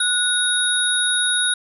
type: tone cluster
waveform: sine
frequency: 1466 / 3770 / 10440 Hz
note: F#6 / A#7 / E9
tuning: -16 / +19 / -18 cents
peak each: -21 dBFS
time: 0-1.54 s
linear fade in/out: 5 ms
effects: none